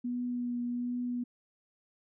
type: tone with vibrato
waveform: sine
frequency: 243.6 Hz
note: B3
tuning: 24 cents flat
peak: -31 dBFS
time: 0.04-1.24 s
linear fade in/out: 10 ms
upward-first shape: triangle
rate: 1.3 Hz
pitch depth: 17 cents each way
effects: none